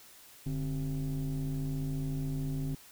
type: tone with frequency modulation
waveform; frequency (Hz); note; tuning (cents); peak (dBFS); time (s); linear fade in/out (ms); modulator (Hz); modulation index
sine; 146; D3; -10; -29; 0.46-2.75; 5; 119; 0.99
effects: tanh soft clip ceiling -29 dBFS + white hiss -55 dBFS RMS until 2.91 s